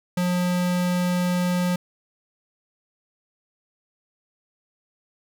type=tone; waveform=square; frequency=178.8 Hz; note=F3; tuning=41 cents sharp; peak=-21 dBFS; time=0.17-1.76 s; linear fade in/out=5 ms; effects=none